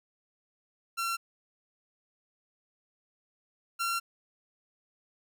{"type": "tone pair in turn", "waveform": "sawtooth", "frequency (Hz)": [1360, 1367.9], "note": ["F6", "F6"], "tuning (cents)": [-46, -36], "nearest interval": "unison", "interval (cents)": 10, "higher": "second", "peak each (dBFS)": [-26, -25], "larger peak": "second", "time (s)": [[0.97, 1.17], [3.79, 4]], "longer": "second", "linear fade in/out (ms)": 20, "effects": []}